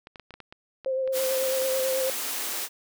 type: clicks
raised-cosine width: 0.3 ms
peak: -27 dBFS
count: 11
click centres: 0.071 / 0.158 / 0.197 / 0.307 / 0.34 / 0.403 / 0.525 / 0.847 / 1.076 / 1.197 / 1.436 s
type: tone with vibrato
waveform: sine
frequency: 525 Hz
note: C5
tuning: 6 cents sharp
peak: -24 dBFS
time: 0.86-2.1 s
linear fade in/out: 2 ms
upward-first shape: sine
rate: 9.1 Hz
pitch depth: 24 cents each way
type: high-pass noise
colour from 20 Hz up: white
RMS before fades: -31 dBFS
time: 1.12-2.69 s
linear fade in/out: 50 ms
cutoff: 240 Hz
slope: 48 dB/octave
effects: none